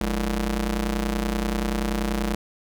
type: ring-modulated tone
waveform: sawtooth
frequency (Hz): 130.81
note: C3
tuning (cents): 0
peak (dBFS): -16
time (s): 0.01-2.35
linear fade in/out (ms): 2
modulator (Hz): 80.6
effects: none